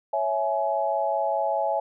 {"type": "chord", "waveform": "sine", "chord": "C# minor", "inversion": "none", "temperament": "equal with one note detuned", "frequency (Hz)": [554.4, 659.3, 843.2], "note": ["C#5", "E5", "G#5"], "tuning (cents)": [0, 0, 26], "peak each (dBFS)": [-28, -26, -26], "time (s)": [0.13, 1.8], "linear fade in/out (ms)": 5, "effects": []}